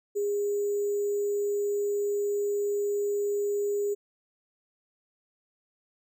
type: tone with sample-and-hold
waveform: sine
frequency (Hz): 408.4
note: G#4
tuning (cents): -29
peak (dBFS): -25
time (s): 0.15-3.95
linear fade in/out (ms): 20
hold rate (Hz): 7350
effects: none